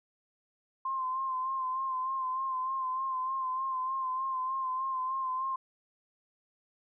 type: tone with vibrato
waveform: sine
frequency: 1046.5 Hz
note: C6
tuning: in tune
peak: -30 dBFS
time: 0.85-5.56 s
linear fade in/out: 5 ms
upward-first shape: sine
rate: 3.3 Hz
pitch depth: 38 cents each way
effects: none